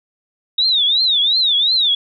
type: tone with vibrato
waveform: sine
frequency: 3729 Hz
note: A#7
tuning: in tune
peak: -12 dBFS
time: 0.58-1.95 s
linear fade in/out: 5 ms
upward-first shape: triangle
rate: 2.8 Hz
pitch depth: 220 cents each way
effects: none